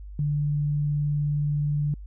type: tone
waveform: sine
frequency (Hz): 146.83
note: D3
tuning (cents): 0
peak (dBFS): -22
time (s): 0.19-1.94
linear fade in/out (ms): 2
effects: added 50 Hz sine -37 dBFS peak until 2.06 s